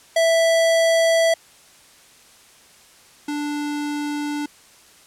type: tone pair in turn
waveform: square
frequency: 659.3 / 293.7 Hz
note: E5 / D4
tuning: 0 / 0 cents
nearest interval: octave + major second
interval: 1400 cents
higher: first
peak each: -15 / -24 dBFS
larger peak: first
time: 0.16-1.34 / 3.28-4.46 s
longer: neither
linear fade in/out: 5 ms
effects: white hiss -50 dBFS RMS until 5.06 s + low-pass 10000 Hz 12 dB/octave